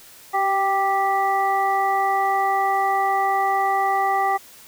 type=harmonic tone with a mistuned harmonic; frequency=392 Hz; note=G4; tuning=in tune; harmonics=1 / 2 / 3 / 5; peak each=-29 / -19 / -24 / -28 dBFS; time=0.33-4.38 s; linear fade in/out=20 ms; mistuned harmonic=1; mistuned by=-21 cents; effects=white hiss -46 dBFS RMS until 4.67 s